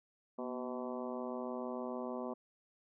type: harmonic tone with a mistuned harmonic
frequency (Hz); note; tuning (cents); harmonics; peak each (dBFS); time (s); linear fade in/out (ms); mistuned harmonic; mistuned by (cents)
126.5; B2; +42; 2 / 3 / 4 / 5 / 6 / 7 / 8 / 9; -42 / -45 / -45 / -45 / -52 / -51 / -50 / -52; 0.38-2.34; 10; 2; -66
effects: none